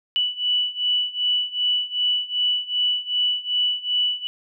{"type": "beating tone pair", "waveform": "sine", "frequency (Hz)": [2960, 2962.6], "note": ["F#7", "F#7"], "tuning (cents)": [0, 2], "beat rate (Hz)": 2.6, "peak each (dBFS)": [-24, -22], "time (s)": [0.16, 4.27], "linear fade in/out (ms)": 0, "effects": []}